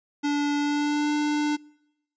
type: tone with pitch glide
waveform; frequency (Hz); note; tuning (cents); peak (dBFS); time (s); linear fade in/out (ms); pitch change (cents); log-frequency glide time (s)
square; 290 to 297.3; D4 to D4; -22 to +21; -23; 0.23-1.57; 20; +43; 0.57-1.12
effects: noise-tail reverb RT60 0.9 s tail -26 dB re dry + resampled to 16000 Hz